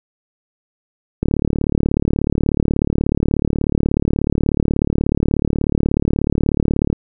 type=click train; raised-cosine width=3 ms; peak=-3 dBFS; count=209; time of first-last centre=1.23-6.929 s; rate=36.5 Hz; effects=none